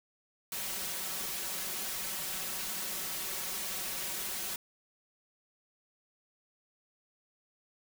white noise with comb filter, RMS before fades -37 dBFS, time 0.52-4.56 s, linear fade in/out 2 ms, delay 5.3 ms, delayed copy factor +0.8, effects none

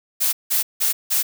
blue noise bursts, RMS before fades -19 dBFS, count 4, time 0.2-1.23 s, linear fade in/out 20 ms, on 130 ms, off 170 ms, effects none

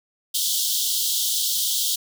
pink high-pass noise, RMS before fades -23 dBFS, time 0.34-1.96 s, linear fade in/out 10 ms, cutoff 3100 Hz, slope 96 dB/octave, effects none

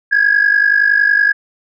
sine tone pair together, 1632.3 / 1683 Hz, G#6 / G#6, -30 / +23 cents, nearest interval minor second, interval 53 cents, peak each -11 dBFS, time 0.11-1.33 s, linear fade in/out 20 ms, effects tanh soft clip ceiling -3 dBFS

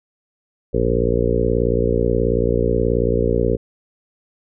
harmonic tone with a mistuned harmonic, 58.5 Hz, A#1, 7 cents sharp, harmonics 1 / 2 / 3 / 4 / 5 / 6 / 7 / 8 / 9, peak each -22 / -24 / -26 / -26 / -27 / -27 / -22 / -21 / -26 dBFS, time 0.73-3.57 s, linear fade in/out 20 ms, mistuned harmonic 1, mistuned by -68 cents, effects none

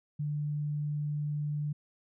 sine tone, 148.1 Hz, D3, 15 cents sharp, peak -30 dBFS, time 0.19-1.73 s, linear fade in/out 10 ms, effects none

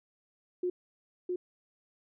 sine tone with echo, 360 Hz, F#4, 47 cents flat, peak -28 dBFS, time 0.63-0.7 s, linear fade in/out 5 ms, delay 660 ms, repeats 1, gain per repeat -2 dB, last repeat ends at 1.36 s, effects none

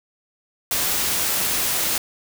white noise, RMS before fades -22 dBFS, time 0.71-1.98 s, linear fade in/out 2 ms, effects none

